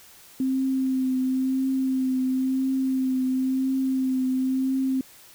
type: tone with vibrato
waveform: sine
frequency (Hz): 261.6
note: C4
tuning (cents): 0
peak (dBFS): -21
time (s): 0.4-5.01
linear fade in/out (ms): 2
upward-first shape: triangle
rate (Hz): 0.97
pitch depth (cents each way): 26
effects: white hiss -50 dBFS RMS until 5.34 s

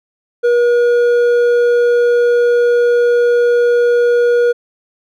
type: tone with hard clipping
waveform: sine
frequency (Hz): 480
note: B4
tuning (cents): -49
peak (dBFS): -10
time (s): 0.43-4.53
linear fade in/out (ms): 20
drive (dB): 5
effects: none

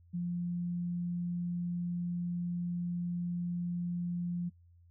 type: tone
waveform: sine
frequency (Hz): 174.61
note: F3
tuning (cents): 0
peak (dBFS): -32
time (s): 0.13-4.5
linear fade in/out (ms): 20
effects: noise-tail reverb RT60 0.1 s tail -26 dB re dry + added 86 Hz sine -58 dBFS peak until 4.9 s

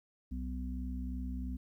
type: harmonic tone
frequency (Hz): 63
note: B1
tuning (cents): +35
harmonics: 1 / 3 / 4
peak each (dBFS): -37 / -45 / -42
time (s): 0.31-1.57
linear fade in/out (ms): 10
effects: 12-bit

